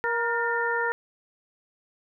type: harmonic tone with a mistuned harmonic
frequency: 470.3 Hz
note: A#4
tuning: 15 cents sharp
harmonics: 1 / 2 / 3 / 4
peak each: -29 / -29 / -29 / -29 dBFS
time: 0.04-0.92 s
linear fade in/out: 0 ms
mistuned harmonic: 4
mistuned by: -66 cents
effects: none